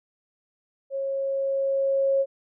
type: tone with level ramp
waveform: sine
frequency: 545 Hz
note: C#5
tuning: 29 cents flat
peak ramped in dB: -26 to -18 dBFS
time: 0.9-2.26 s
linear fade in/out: 50 ms
effects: none